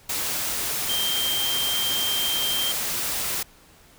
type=tone in noise; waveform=sine; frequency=3161 Hz; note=G7; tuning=14 cents sharp; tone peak=-24 dBFS; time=0.89-2.72 s; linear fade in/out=5 ms; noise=white; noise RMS=-27 dBFS; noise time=0.09-3.43 s; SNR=0 dB; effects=pink hiss -53 dBFS RMS until 3.98 s